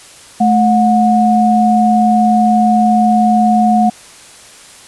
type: tone pair together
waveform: sine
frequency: 217.2 / 726 Hz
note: A3 / F#5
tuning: -22 / -33 cents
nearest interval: octave + major sixth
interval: 2089 cents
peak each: -10 dBFS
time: 0.4-3.9 s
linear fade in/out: 10 ms
effects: white hiss -38 dBFS RMS until 4.87 s + resampled to 24000 Hz